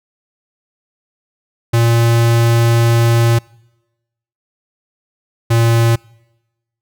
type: tone pair in turn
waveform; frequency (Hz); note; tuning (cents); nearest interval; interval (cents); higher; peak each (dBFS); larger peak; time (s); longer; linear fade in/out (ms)
square; 116.54 / 115.8; A#2 / A#2; 0 / -11; unison; 11; first; -10; neither; 1.73-3.39 / 5.5-5.96; first; 10
effects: noise-tail reverb RT60 1.0 s tail -26 dB re dry